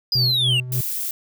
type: linear sweep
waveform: triangle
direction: down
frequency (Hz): 4991 to 2700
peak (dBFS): -16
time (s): 0.12-0.6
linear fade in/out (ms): 2
type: tone with tremolo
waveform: triangle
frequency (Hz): 126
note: B2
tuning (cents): +35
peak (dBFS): -17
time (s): 0.15-0.81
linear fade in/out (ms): 5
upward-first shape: sine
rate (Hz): 3.4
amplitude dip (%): 70
type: noise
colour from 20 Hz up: violet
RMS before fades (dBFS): -26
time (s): 0.72-1.11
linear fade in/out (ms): 2
effects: none